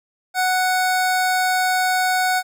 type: tone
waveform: 25% pulse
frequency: 740 Hz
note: F#5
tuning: in tune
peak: -13 dBFS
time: 0.34-2.43 s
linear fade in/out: 50 ms
effects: none